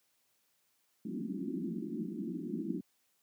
pink band-pass noise, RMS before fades -38 dBFS, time 1.05-2.81 s, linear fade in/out 5 ms, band 170 to 360 Hz, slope 96 dB/octave, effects white hiss -75 dBFS RMS until 3.22 s + high-pass 100 Hz 12 dB/octave

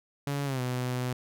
sawtooth tone with pitch glide, 141.7 to 125.51 Hz, C#3 to B2, +38 to +28 cents, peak -25 dBFS, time 0.27-1.13 s, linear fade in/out 2 ms, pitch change -210 cents, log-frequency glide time 0.45-0.61 s, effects none

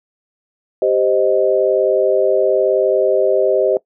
sine chord, C minor, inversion second, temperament equal, 392 / 523.3 / 622.3 Hz, G4 / C5 / Eb5, 0 / 0 / 0 cents, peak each -16 dBFS, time 0.82-3.77 s, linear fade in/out 2 ms, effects noise-tail reverb RT60 0.1 s tail -20 dB re dry

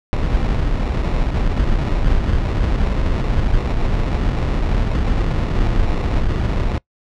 brown noise with sample-and-hold, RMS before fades -17 dBFS, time 0.13-6.78 s, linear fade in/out 0 ms, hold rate 1575 Hz, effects noise-tail reverb RT60 0.1 s tail -23 dB re dry + low-pass 4000 Hz 12 dB/octave

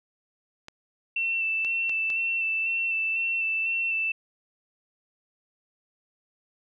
clicks, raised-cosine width 0.2 ms, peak -23 dBFS, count 4, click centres 0.684 / 1.648 / 1.895 / 2.102 s
sine tone with vibrato, 2678 Hz, E7, 27 cents sharp, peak -24 dBFS, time 1.16-4.12 s, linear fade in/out 5 ms, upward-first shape square, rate 2 Hz, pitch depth 16 cents each way
effects none

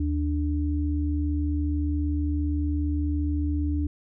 sine tone pair together, 76.8 / 294.2 Hz, D#2 / D4, -22 / +3 cents, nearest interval octave + major seventh, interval 2325 cents, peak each -24 / -28 dBFS, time 0-3.87 s, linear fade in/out 5 ms, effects none

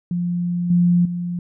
sine tone with level steps, 175.2 Hz, F3, 6 cents sharp, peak -19 / -12 / -22 dBFS, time 0.11-1.39 s, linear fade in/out 2 ms, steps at 0.7 / 1.05 s, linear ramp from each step 5 ms, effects none

